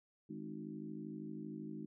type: harmonic tone with a mistuned harmonic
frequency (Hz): 52.7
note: G#1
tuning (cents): +26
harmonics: 3 / 4 / 5 / 6 / 7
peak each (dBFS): -51 / -47 / -53 / -48 / -54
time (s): 0.29-1.86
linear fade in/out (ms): 10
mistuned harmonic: 6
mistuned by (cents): -43
effects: none